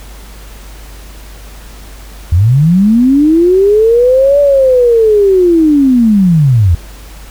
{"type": "linear two-way sweep", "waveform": "sine", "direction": "up then down", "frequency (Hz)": [77.78, 579, 77.78], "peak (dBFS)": -4, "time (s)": [2.32, 6.75], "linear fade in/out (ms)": 5, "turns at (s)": 4.4, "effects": ["added 50 Hz sine -29 dBFS peak until 7.3 s", "pink hiss -36 dBFS RMS until 7.3 s"]}